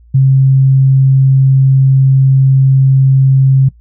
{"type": "tone", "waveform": "sine", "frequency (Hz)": 134, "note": "C3", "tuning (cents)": 42, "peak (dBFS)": -4, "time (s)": [0.14, 3.69], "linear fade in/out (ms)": 10, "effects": ["noise-tail reverb RT60 0.1 s tail -20 dB re dry", "added 58 Hz sine -39 dBFS peak until 3.8 s"]}